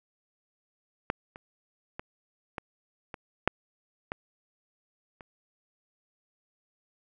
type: clicks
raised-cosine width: 0.5 ms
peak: -11 / -28 / -21 / -19 / -23 / -6 / -17 / -30 dBFS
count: 8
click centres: 1.101 / 1.359 / 1.995 / 2.582 / 3.142 / 3.476 / 4.119 / 5.208 s
effects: none